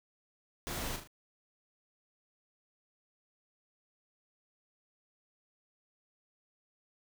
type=noise with echo; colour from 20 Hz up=pink; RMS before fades=-39 dBFS; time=0.67-0.96 s; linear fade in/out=0 ms; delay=38 ms; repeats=3; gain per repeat=-6 dB; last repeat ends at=1.074 s; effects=none